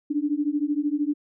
sine beating tone pair, 287.3 / 300.3 Hz, D4 / D4, -38 / +39 cents, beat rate 13 Hz, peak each -25 dBFS, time 0.1-1.14 s, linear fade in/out 10 ms, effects none

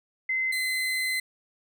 sine / 35% pulse tone pair in turn, 2059 / 2045 Hz, C7 / C7, -28 / -40 cents, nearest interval unison, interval 12 cents, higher first, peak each -24 dBFS, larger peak neither, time 0.29-0.52 / 0.52-1.2 s, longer second, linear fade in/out 5 ms, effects none

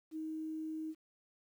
sine tone with quantisation, 315.3 Hz, D#4, 23 cents sharp, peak -38 dBFS, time 0.11-0.95 s, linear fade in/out 50 ms, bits 11, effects none

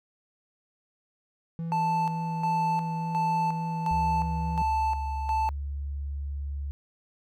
triangle tone with vibrato, 165 Hz, E3, 2 cents sharp, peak -28 dBFS, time 1.59-4.62 s, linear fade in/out 0 ms, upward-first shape sine, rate 3.5 Hz, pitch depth 10 cents each way
triangle tone with tremolo, 880 Hz, A5, in tune, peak -22 dBFS, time 1.72-5.49 s, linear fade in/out 0 ms, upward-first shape square, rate 1.4 Hz, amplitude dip 60%
sine tone with pitch glide, 73 to 70.72 Hz, D2 to C#2, -10 to +35 cents, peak -30 dBFS, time 3.91-6.71 s, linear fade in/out 0 ms, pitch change -55 cents, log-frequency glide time 4.42-5.28 s
effects none

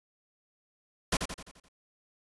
pink noise with echo, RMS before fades -27 dBFS, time 1.12-1.17 s, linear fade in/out 5 ms, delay 86 ms, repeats 6, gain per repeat -6 dB, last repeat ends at 1.686 s, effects resampled to 24000 Hz

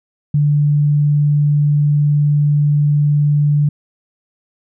sine tone, 146.83 Hz, D3, in tune, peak -10 dBFS, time 0.34-3.69 s, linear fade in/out 5 ms, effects none

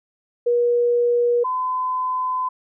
sine tone pair in turn, 480 / 1017.1 Hz, B4 / C6, -49 / -49 cents, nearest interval octave + minor second, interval 1300 cents, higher second, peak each -15 / -20 dBFS, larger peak first, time 0.46-1.44 / 1.44-2.49 s, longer second, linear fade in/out 10 ms, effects none

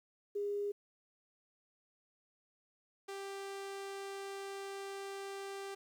sine / sawtooth tone pair in turn, 407.8 / 393.5 Hz, G#4 / G4, -32 / +7 cents, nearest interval minor second, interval 61 cents, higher first, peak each -34 / -38 dBFS, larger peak first, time 0.35-0.72 / 3.08-5.75 s, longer second, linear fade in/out 10 ms, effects low-pass 11000 Hz 12 dB/octave + 11-bit

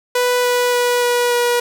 sawtooth tone with pitch steps, 493.9 / 491.1 / 488.2 / 485.4 / 482.6 Hz, B4 / B4 / B4 / B4 / B4, 0 / -10 / -20 / -30 / -40 cents, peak -10 dBFS, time 0.15-1.6 s, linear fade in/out 5 ms, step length 290 ms, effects none

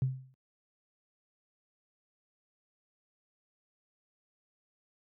sine tone with exponential decay, 130.81 Hz, C3, in tune, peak -22 dBFS, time 0.02-0.34 s, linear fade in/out 0 ms, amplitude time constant 68 ms, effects tanh soft clip ceiling -19 dBFS + high-pass 80 Hz 12 dB/octave

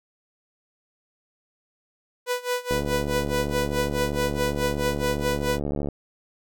sawtooth tone with tremolo, 493.9 Hz, B4, in tune, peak -18 dBFS, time 2.26-5.6 s, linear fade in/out 50 ms, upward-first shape sine, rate 4.7 Hz, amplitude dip 90%
click train, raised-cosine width 2 ms, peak -15 dBFS, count 231, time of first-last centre 2.71-5.887 s, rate 72.4 Hz
effects none

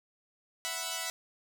5% pulse chord, E suspended second, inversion none, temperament equal, 659.3 / 740 / 987.8 Hz, E5 / F#5 / B5, 0 / 0 / 0 cents, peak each -27 dBFS, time 0.65-1.1 s, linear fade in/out 0 ms, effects none

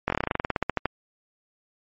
slowing click train, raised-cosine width 0.5 ms, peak -8 dBFS, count 18, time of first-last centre 0.08-0.856 s, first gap 21 ms, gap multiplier 1.09, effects MP3 32 kbps

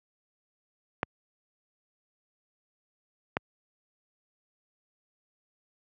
clicks, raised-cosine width 0.5 ms, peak -11 dBFS, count 2, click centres 1.031 / 3.369 s, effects high-pass 80 Hz 12 dB/octave

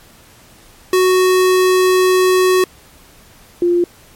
square / sine tone pair in turn, 370 / 349.2 Hz, F#4 / F4, 0 / 0 cents, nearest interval minor second, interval 100 cents, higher first, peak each -10 dBFS, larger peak neither, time 0.93-2.64 / 3.62-3.84 s, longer first, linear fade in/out 2 ms, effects pink hiss -45 dBFS RMS until 4.15 s + MP3 64 kbps

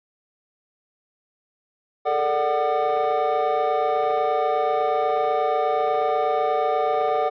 triangle tone cluster, 423.9 / 452.1 / 592 / 745 / 1205 Hz, G#4 / A4 / D5 / F#5 / D6, +35 / +47 / +14 / +12 / +44 cents, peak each -28 / -23 / -23 / -20 / -27 dBFS, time 2.05-7.3 s, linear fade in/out 20 ms, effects tanh soft clip ceiling -10 dBFS + resampled to 11025 Hz

